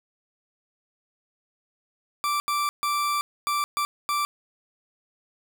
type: tone bursts at uneven times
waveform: 40% pulse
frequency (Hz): 1170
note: D6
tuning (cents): -7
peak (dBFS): -22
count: 6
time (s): 2.24-2.4 / 2.48-2.69 / 2.83-3.21 / 3.47-3.64 / 3.77-3.85 / 4.09-4.25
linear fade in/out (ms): 0
effects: none